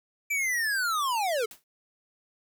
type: linear sweep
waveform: square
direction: down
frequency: 2349 to 421.1 Hz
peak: -26 dBFS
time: 0.3-1.46 s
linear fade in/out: 10 ms
type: noise with exponential decay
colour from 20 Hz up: white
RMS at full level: -41 dBFS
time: 1.51-1.64 s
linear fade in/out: 2 ms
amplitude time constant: 28 ms
effects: none